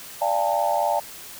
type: tone cluster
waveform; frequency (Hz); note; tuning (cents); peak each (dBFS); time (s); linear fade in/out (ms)
sine; 588 / 691 / 815 / 899; D5 / F5 / G#5 / A5; +2 / -19 / -33 / +37; -25; 0.21-1; 10
effects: white hiss -40 dBFS RMS until 1.39 s